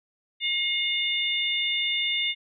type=harmonic tone; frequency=715 Hz; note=F5; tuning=41 cents sharp; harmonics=3 / 4 / 5; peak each=-28 / -29 / -27 dBFS; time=0.4-2.35 s; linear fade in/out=50 ms; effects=none